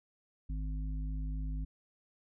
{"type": "harmonic tone", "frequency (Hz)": 51.91, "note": "G#1", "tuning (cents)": 0, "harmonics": [1, 3, 5], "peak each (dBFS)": [-34, -44, -48], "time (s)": [0.49, 1.65], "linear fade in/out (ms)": 10, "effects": []}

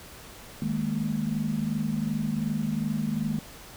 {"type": "chord", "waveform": "sine", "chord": "D# suspended fourth", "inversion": "none", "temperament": "equal with one note detuned", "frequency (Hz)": [155.56, 207.7, 230.4], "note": ["D#3", "G#3", "A#3"], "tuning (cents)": [0, 0, -20], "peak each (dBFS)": [-31, -29, -30], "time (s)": [0.62, 3.39], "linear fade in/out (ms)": 2, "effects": ["pink hiss -46 dBFS RMS until 3.76 s"]}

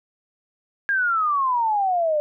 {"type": "exponential sweep", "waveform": "sine", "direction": "down", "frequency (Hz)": [1641, 587.3], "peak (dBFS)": -18, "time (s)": [0.89, 2.2], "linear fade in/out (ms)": 0, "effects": []}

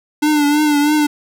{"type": "tone with vibrato", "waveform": "square", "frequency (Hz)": 296.4, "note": "D4", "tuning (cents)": 16, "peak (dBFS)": -12, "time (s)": [0.22, 1.07], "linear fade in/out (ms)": 10, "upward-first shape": "triangle", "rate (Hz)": 3.1, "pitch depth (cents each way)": 57, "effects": []}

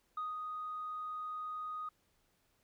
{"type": "tone with ADSR envelope", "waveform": "sine", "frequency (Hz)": 1244.5, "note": "D#6", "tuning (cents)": 0, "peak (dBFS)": -34, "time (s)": [0.17, 1.89], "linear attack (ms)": 5, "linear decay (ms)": 180, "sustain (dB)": -4, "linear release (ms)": 5, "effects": ["tanh soft clip ceiling -33 dBFS", "pink hiss -75 dBFS RMS until 2.63 s"]}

